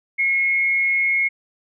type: tone with frequency modulation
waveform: sine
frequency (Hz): 2169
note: C#7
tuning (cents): -38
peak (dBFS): -16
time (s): 0.18-1.29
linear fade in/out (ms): 20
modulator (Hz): 160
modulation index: 0.26
effects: none